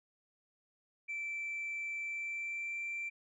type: tone with pitch glide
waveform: sine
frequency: 2332 to 2350 Hz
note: D7 to D7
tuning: -13 to +1 cents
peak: -35 dBFS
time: 1.08-3.1 s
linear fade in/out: 20 ms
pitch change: +14 cents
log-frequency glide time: 2.02-2.8 s
effects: tanh soft clip ceiling -34 dBFS